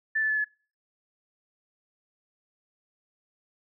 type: tone with pitch steps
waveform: sine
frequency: 1760 / 1743.8 / 1727.8 / 1711.9 Hz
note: A6 / A6 / A6 / A6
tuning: 0 / -16 / -32 / -48 cents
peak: -23 dBFS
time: 0.15-0.446 s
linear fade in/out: 10 ms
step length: 74 ms
effects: noise-tail reverb RT60 0.4 s tail -25 dB re dry

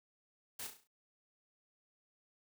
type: noise with echo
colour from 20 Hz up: white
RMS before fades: -44 dBFS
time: 0.59-0.67 s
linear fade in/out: 5 ms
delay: 34 ms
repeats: 6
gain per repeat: -6 dB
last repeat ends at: 0.874 s
effects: none

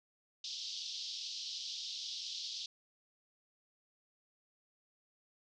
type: band-pass noise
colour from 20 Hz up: white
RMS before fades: -43 dBFS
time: 0.44-2.66 s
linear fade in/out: 2 ms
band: 3200 to 5500 Hz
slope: 48 dB/octave
effects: none

